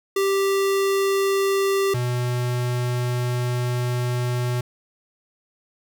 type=tone pair in turn; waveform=square; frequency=392 / 123.12 Hz; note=G4 / B2; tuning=0 / -5 cents; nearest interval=octave + minor sixth; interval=2005 cents; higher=first; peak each=-19 / -22 dBFS; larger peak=first; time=0.16-1.94 / 1.94-4.61 s; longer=second; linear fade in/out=5 ms; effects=none